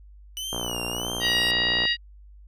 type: tone with vibrato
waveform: sawtooth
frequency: 2959 Hz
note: F#7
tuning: 1 cent flat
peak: -27 dBFS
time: 0.37-1.51 s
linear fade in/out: 0 ms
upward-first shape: sine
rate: 1.6 Hz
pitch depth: 110 cents each way
type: click train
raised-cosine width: 1 ms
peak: -17 dBFS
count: 80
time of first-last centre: 0.53-1.853 s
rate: 59.7 Hz
type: harmonic tone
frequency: 950 Hz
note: A#5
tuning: 33 cents sharp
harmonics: 2 / 3 / 4 / 5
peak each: -25 / -25 / -27 / -30 dBFS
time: 1.2-1.97 s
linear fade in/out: 50 ms
effects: added 50 Hz sine -45 dBFS peak until 2.47 s + resampled to 32000 Hz